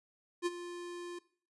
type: tone with ADSR envelope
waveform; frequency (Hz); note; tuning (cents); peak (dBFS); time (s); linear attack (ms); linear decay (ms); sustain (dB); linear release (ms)
square; 350; F4; +4; -29; 0.42-1.19; 42; 31; -13; 7
effects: noise-tail reverb RT60 0.5 s tail -20 dB re dry + resampled to 24000 Hz